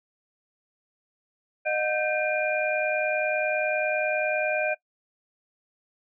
sine tone cluster, 615 / 725 / 1558 / 2410 Hz, D#5 / F#5 / G6 / D7, -20 / -35 / -11 / +44 cents, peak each -26 / -32 / -31 / -28 dBFS, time 1.65-4.75 s, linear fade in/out 20 ms, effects noise-tail reverb RT60 0.1 s tail -20 dB re dry

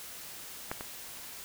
clicks, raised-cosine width 0.5 ms, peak -18 / -23 dBFS, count 2, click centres 0.715 / 0.809 s, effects white hiss -45 dBFS RMS until 1.44 s

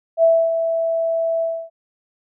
sine tone with ADSR envelope, 659.3 Hz, E5, in tune, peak -9 dBFS, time 0.17-1.7 s, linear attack 61 ms, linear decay 270 ms, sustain -8 dB, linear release 280 ms, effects none

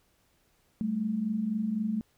sine tone pair together, 194.8 / 218.7 Hz, G3 / A3, -11 / -10 cents, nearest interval major second, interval 201 cents, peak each -34 / -28 dBFS, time 0.81-2.01 s, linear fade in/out 0 ms, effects pink hiss -69 dBFS RMS until 2.17 s

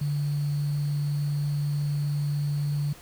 sine tone with sample-and-hold, 145.5 Hz, D3, 16 cents flat, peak -24 dBFS, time 0.01-2.93 s, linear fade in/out 5 ms, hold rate 4410 Hz, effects pink hiss -49 dBFS RMS until 3.01 s

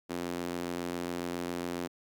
sawtooth tone with high-pass filter, 87.31 Hz, F2, in tune, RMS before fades -36 dBFS, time 0.09-1.88 s, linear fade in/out 20 ms, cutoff 280 Hz, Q 1.7, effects none

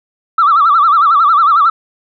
sine tone with vibrato, 1244.5 Hz, D#6, in tune, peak -5 dBFS, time 0.38-1.7 s, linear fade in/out 5 ms, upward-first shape sine, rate 11 Hz, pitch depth 160 cents each way, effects tanh soft clip ceiling -2 dBFS

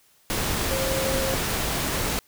sine tone in noise, 533 Hz, C5, 32 cents sharp, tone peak -26 dBFS, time 0.71-1.34 s, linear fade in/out 0 ms, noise pink, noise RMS -26 dBFS, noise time 0.3-2.19 s, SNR -3 dB, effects white hiss -60 dBFS RMS until 2.27 s

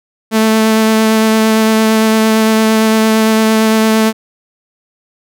sawtooth tone with vibrato, 220 Hz, A3, in tune, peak -4 dBFS, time 0.31-4.13 s, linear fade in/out 50 ms, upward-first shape sine, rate 8.8 Hz, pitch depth 11 cents each way, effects none

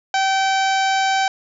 harmonic tone with a mistuned harmonic, 772 Hz, G5, 27 cents flat, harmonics 1 / 2 / 3 / 4 / 5 / 6 / 7 / 8 / 9, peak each -17 / -23 / -27 / -29 / -31 / -33 / -34 / -35 / -36 dBFS, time 0.14-1.28 s, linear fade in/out 2 ms, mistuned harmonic 9, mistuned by +31 cents, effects none

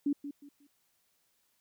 sine tone with echo, 285.8 Hz, D4, 47 cents flat, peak -26 dBFS, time 0.06-0.13 s, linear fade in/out 5 ms, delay 180 ms, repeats 3, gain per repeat -11 dB, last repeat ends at 0.67 s, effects white hiss -74 dBFS RMS until 1.6 s

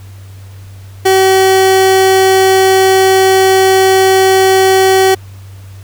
30% pulse tone, 381 Hz, G4, 49 cents flat, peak -3 dBFS, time 1.05-5.15 s, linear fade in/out 10 ms, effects added 97 Hz sine -29 dBFS peak until 5.83 s + pink hiss -43 dBFS RMS until 5.83 s

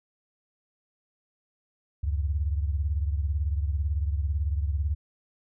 sine beating tone pair, 71.4 / 89.4 Hz, D2 / F2, -48 / +41 cents, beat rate 18 Hz, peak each -25 / -31 dBFS, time 2.03-4.95 s, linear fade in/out 10 ms, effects none

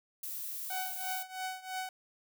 violet noise, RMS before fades -40 dBFS, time 0.23-1.23 s, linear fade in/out 5 ms
sawtooth tone with tremolo, 749 Hz, F#5, 21 cents sharp, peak -30 dBFS, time 0.7-1.89 s, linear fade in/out 2 ms, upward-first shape triangle, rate 3 Hz, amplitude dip 90%
effects none

